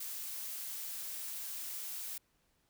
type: noise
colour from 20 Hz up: blue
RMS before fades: -42 dBFS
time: 0-2.18 s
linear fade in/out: 5 ms
effects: pink hiss -75 dBFS RMS until 2.69 s